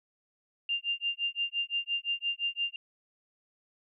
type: tone with tremolo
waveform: sine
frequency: 2794 Hz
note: F7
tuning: in tune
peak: -26 dBFS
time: 0.69-2.76 s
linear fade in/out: 2 ms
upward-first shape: sine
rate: 5.8 Hz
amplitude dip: 100%
effects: none